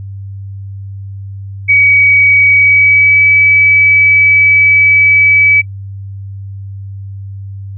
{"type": "tone with pitch glide", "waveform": "sine", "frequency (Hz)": [2265, 2290], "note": ["C#7", "D7"], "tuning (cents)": [37, -44], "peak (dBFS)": -4, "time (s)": [1.68, 5.62], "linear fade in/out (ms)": 20, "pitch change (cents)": 19, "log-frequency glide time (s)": [2.54, 3.22], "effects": ["noise-tail reverb RT60 0.1 s tail -25 dB re dry", "added 98 Hz sine -22 dBFS peak until 7.77 s"]}